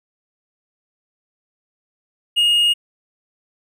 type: tone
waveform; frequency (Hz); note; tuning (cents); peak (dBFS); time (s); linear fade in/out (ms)
triangle; 2858; F7; +39; -11; 2.36-2.74; 20
effects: none